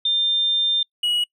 sine / triangle tone pair in turn, 3600 / 2910 Hz, A7 / F#7, +39 / -29 cents, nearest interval major third, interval 368 cents, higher first, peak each -17 dBFS, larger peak neither, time 0.05-0.83 / 1.03-1.24 s, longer first, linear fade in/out 5 ms, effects noise-tail reverb RT60 0.1 s tail -26 dB re dry

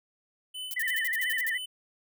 square tone with tremolo, 3016 Hz, F#7, 32 cents sharp, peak -35 dBFS, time 0.54-1.66 s, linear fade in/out 10 ms, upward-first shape sine, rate 3 Hz, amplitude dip 85%
violet noise bursts, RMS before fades -35 dBFS, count 10, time 0.71-1.494 s, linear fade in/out 0 ms, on 28 ms, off 56 ms
sine tone with vibrato, 1897 Hz, A#6, 30 cents sharp, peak -27 dBFS, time 0.76-1.58 s, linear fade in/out 10 ms, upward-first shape sine, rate 14 Hz, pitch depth 110 cents each way
effects none

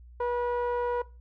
sawtooth tone with low-pass filter, 484.9 Hz, B4, 32 cents flat, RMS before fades -29 dBFS, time 0.2-1.02 s, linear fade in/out 5 ms, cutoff 1000 Hz, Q 1.6, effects noise-tail reverb RT60 0.3 s tail -20 dB re dry + added 60 Hz sine -47 dBFS peak until 1.2 s

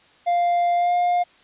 triangle tone with pitch glide, 698.5 to 708.3 Hz, F5 to F5, 0 to +24 cents, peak -15 dBFS, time 0.26-1.24 s, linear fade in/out 20 ms, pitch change +24 cents, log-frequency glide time 0.76-0.93 s, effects white hiss -54 dBFS RMS until 1.43 s + resampled to 8000 Hz

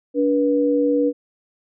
sine tone pair together, 288.1 / 484.5 Hz, D4 / B4, -33 / -33 cents, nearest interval major sixth, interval 900 cents, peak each -18 dBFS, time 0.14-1.13 s, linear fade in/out 50 ms, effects none

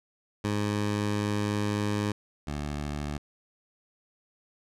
15% pulse tone pair in turn, 103.83 / 73.42 Hz, G#2 / D2, 0 / 0 cents, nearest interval tritone, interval 600 cents, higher first, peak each -20 / -25 dBFS, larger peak first, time 0.44-2.12 / 2.47-3.18 s, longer first, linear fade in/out 5 ms, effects low-pass 9000 Hz 12 dB/octave

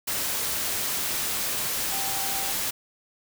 sine tone in noise, 784 Hz, G5, in tune, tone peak -35 dBFS, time 1.91-2.52 s, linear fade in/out 10 ms, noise white, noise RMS -28 dBFS, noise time 0.07-2.71 s, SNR -10 dB, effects none

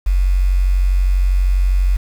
sine tone with quantisation, 46.19 Hz, F#1, 2 cents flat, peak -11 dBFS, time 0.06-1.97 s, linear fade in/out 10 ms, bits 6, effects none

